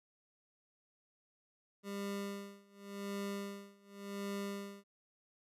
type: tone with tremolo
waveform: 25% pulse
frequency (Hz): 200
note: G3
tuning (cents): +35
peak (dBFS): -34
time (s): 1.83-4.84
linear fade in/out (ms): 50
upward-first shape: sine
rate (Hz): 0.89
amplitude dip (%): 95
effects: resampled to 32000 Hz